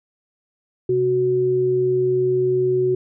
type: tone pair together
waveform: sine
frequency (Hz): 130.89 / 370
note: C3 / F#4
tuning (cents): +1 / 0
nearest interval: octave + tritone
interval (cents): 1799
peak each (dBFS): -26 / -16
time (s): 0.89-2.95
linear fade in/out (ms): 5
effects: none